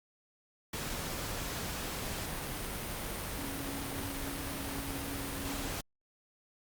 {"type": "tone in noise", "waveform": "sine", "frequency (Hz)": 277.2, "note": "C#4", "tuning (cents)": 0, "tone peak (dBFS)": -41, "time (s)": [3.38, 5.68], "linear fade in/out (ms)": 5, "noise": "pink", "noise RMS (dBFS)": -38, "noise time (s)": [0.73, 5.81], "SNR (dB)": -6, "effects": ["Opus 48 kbps"]}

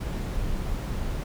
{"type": "noise", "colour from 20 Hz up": "brown", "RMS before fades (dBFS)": -29, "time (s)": [0, 1.24], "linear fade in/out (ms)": 10, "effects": []}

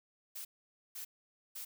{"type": "noise bursts", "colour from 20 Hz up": "blue", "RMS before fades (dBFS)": -44, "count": 3, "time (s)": [0.35, 1.65], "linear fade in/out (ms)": 10, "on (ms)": 100, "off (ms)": 500, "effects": []}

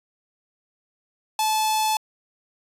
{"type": "tone with notch filter", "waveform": "sawtooth", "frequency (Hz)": 867, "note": "A5", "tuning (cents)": -26, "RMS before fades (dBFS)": -22, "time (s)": [1.39, 1.97], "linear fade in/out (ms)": 2, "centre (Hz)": 1800, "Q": 1.3, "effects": ["resampled to 32000 Hz"]}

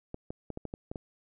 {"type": "clicks", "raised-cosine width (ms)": 2, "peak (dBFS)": -24, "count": 8, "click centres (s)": [0.144, 0.305, 0.503, 0.574, 0.653, 0.739, 0.915, 0.958], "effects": []}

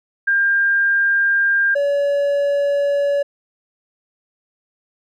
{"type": "tone pair in turn", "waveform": ["sine", "triangle"], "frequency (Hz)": [1600, 568.3], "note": ["G6", "C#5"], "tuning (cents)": [35, 43], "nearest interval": "octave + tritone", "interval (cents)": 1792, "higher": "first", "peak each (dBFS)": -13, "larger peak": "neither", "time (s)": [[0.27, 1.75], [1.75, 3.23]], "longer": "neither", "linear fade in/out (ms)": 10, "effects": []}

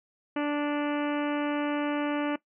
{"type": "harmonic tone", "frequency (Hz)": 292.8, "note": "D4", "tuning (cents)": -5, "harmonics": [1, 2, 3, 4, 5, 6, 7, 8, 9, 10], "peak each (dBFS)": [-27, -33, -37, -39, -41, -43, -44, -45, -46, -47], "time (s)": [0.36, 2.36], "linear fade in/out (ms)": 5, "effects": ["noise-tail reverb RT60 0.1 s tail -19 dB re dry"]}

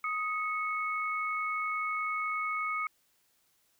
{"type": "tone pair together", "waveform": "sine", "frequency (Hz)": [1252.4, 2204], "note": ["D#6", "C#7"], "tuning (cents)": [11, -11], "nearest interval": "minor seventh", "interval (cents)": 978, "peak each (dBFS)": [-32, -34], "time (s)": [0.04, 2.87], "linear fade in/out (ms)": 2, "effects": ["white hiss -71 dBFS RMS until 3.79 s"]}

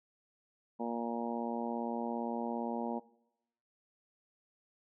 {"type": "harmonic tone", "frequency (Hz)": 117.5, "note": "A#2", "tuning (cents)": 14, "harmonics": [2, 3, 4, 5, 6, 7, 8], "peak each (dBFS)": [-37, -43, -42, -43, -45, -43, -44], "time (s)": [0.79, 3], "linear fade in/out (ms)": 20, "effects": ["noise-tail reverb RT60 0.8 s tail -20 dB re dry"]}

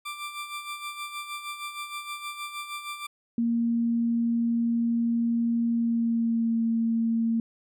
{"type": "tone with tremolo", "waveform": "20% pulse", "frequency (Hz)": 1179, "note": "D6", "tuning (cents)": 6, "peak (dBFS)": -27, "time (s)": [0.05, 3.07], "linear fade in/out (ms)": 10, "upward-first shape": "sine", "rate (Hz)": 6.4, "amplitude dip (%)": 60}
{"type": "tone with pitch glide", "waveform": "sine", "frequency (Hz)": [233.1, 228.3], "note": ["A#3", "A#3"], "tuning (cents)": [0, -36], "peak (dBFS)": -22, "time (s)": [3.38, 7.4], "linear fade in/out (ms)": 2, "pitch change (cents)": -36, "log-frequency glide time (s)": [5.7, 6.61]}
{"effects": []}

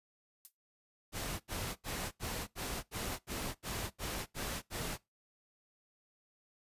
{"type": "noise with exponential decay", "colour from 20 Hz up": "violet", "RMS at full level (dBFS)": -44, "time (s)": [0.45, 0.52], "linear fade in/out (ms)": 0, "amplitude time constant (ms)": 15}
{"type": "noise bursts", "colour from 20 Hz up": "pink", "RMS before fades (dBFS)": -39, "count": 11, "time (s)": [1.12, 4.98], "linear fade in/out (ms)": 50, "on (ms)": 280, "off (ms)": 78}
{"effects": ["noise-tail reverb RT60 0.2 s tail -21 dB re dry", "resampled to 32000 Hz"]}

